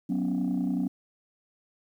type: chord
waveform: sine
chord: F# suspended fourth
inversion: none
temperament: just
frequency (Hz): 185 / 246.7 / 277.5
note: F#3 / B3 / C#4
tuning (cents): 0 / -2 / +2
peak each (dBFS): -28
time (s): 0.09-0.88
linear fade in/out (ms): 10
effects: tanh soft clip ceiling -21 dBFS + 10-bit